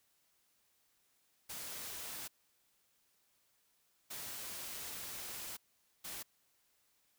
white noise bursts at uneven times, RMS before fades -45 dBFS, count 3, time 1.49-2.28 / 4.1-5.57 / 6.04-6.23 s, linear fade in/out 10 ms, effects white hiss -75 dBFS RMS until 7.18 s

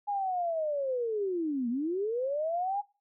sine linear two-way sweep, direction down then up, 830 to 228.4 to 830 Hz, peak -28 dBFS, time 0.07-2.82 s, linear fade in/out 20 ms, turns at 1.69 s, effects noise-tail reverb RT60 0.3 s tail -21 dB re dry

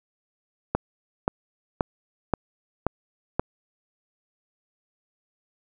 click train, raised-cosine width 1 ms, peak -7 dBFS, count 6, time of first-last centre 0.75-3.396 s, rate 1.89 Hz, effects none

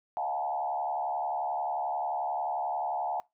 sine tone with frequency modulation, 786 Hz, G5, 4 cents sharp, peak -29 dBFS, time 0.17-3.2 s, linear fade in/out 0 ms, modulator 71.3 Hz, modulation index 1.7, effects noise-tail reverb RT60 0.2 s tail -23 dB re dry

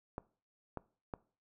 clicks, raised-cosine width 1 ms, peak -25 dBFS, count 3, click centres 0.181 / 0.773 / 1.138 s, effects noise-tail reverb RT60 0.4 s tail -21 dB re dry

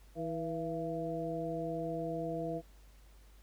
harmonic tone with a mistuned harmonic, 162.5 Hz, E3, 24 cents flat, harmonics 1 / 2 / 3 / 4, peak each -41 / -40 / -40 / -39 dBFS, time 0.15-2.62 s, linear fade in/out 50 ms, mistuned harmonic 4, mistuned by +62 cents, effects added 50 Hz sine -56 dBFS peak until 3.42 s + pink hiss -66 dBFS RMS until 3.42 s

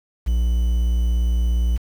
triangle tone with quantisation, 58.6 Hz, A#1, 10 cents sharp, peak -14 dBFS, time 0.26-1.78 s, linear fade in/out 20 ms, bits 7, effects none

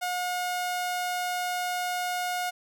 sawtooth tone, 720 Hz, F#5, 47 cents flat, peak -24 dBFS, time 0.01-2.51 s, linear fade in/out 20 ms, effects none

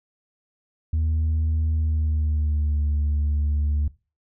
sine tone with pitch glide, 79 to 73.71 Hz, D#2 to D2, +27 to +7 cents, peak -17 dBFS, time 0.93-3.88 s, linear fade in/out 5 ms, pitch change -120 cents, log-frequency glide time 1.75-2.84 s, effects noise-tail reverb RT60 0.3 s tail -21 dB re dry + tanh soft clip ceiling -18 dBFS

